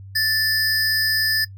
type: tone pair together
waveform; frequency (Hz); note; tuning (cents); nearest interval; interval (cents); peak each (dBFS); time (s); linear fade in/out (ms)
square; 1760 / 4978; A6 / D#8; 0 / 0; octave + tritone; 1800; -21; 0.15-1.45; 10
effects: noise-tail reverb RT60 0.1 s tail -21 dB re dry + added 97 Hz sine -36 dBFS peak until 1.57 s